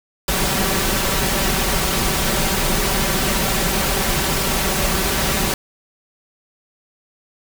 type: noise with comb filter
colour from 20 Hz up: pink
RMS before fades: -19 dBFS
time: 0.28-5.54 s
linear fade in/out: 2 ms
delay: 5.2 ms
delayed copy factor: +0.55
effects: none